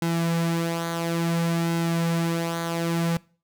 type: tone with flanger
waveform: sawtooth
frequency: 167.5 Hz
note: E3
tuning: 28 cents sharp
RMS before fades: -25 dBFS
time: 0.02-3.17 s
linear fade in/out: 2 ms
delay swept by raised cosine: 1.7 to 5.6 ms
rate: 0.58 Hz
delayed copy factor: -0.55
effects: noise-tail reverb RT60 0.4 s tail -23 dB re dry